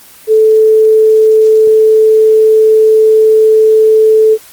sine tone, 437 Hz, A4, 12 cents flat, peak -3 dBFS, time 0.27-4.38 s, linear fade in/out 50 ms, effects white hiss -37 dBFS RMS until 4.52 s + Opus 24 kbps

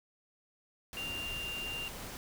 sine tone in noise, 2788 Hz, F7, 4 cents flat, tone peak -37 dBFS, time 0.97-1.88 s, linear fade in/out 0 ms, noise pink, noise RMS -44 dBFS, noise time 0.93-2.17 s, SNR +4 dB, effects none

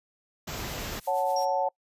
pink band-stop noise, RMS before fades -35 dBFS, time 0.47-1 s, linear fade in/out 10 ms, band 7900 to 12000 Hz, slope 96 dB/octave
blue noise with tremolo, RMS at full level -45 dBFS, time 0.56-1.46 s, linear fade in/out 20 ms, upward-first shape triangle, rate 8.4 Hz, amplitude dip 70%
sine chord, F# minor, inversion second, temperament equal, 554.4 / 740 / 880 Hz, C#5 / F#5 / A5, 0 / 0 / 0 cents, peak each -28 dBFS, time 1.07-1.69 s, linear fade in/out 10 ms
sine tone with exponential decay, 5588 Hz, F8, in tune, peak -31 dBFS, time 1.36-1.64 s, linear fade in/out 5 ms, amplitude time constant 60 ms
effects noise-tail reverb RT60 0.1 s tail -25 dB re dry + resampled to 32000 Hz

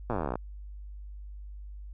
slowing click train, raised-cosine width 1 ms, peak -17 dBFS, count 22, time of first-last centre 0.1-0.356 s, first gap 8 ms, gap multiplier 1.04, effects added 50 Hz sine -40 dBFS peak until 1.93 s

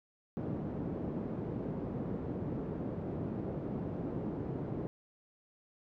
pink band-pass noise, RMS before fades -38 dBFS, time 0.37-4.87 s, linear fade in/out 0 ms, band 130 to 390 Hz, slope 12 dB/octave, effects none

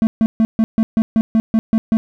triangle tone bursts, 222.6 Hz, A3, 20 cents sharp, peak -8 dBFS, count 11, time 0.02-1.97 s, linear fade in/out 0 ms, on 50 ms, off 140 ms, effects none

